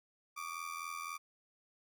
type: ring-modulated tone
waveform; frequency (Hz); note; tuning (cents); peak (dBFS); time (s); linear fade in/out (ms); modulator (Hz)
30% pulse; 1174.7; D6; 0; -35; 0.36-1.18; 20; 41.9
effects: none